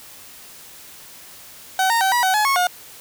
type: tone with pitch steps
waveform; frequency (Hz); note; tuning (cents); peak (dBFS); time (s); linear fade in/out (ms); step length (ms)
30% pulse; 758 / 924 / 767 / 969 / 754 / 848 / 1096 / 719; F#5 / A#5 / G5 / B5 / F#5 / G#5 / C#6 / F#5; +42 / -16 / -38 / -33 / +32 / +36 / -20 / -50; -13; 1.79-2.67; 2; 110
effects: white hiss -42 dBFS RMS until 3 s